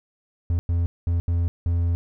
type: tone bursts at uneven times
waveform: triangle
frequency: 85.5 Hz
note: F2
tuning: 36 cents flat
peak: -17 dBFS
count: 5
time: 0.5-0.59 / 0.69-0.86 / 1.07-1.2 / 1.28-1.48 / 1.66-1.95 s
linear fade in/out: 0 ms
effects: none